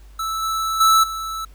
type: tone with level steps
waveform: square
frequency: 1314 Hz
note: E6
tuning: 6 cents flat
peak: -23 / -21 / -12 / -26 dBFS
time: 0.19-1.45 s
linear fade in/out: 5 ms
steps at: 0.42 / 0.8 / 1.03 s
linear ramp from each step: 10 ms
effects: added 50 Hz sine -41 dBFS peak until 1.54 s + pink hiss -56 dBFS RMS until 1.54 s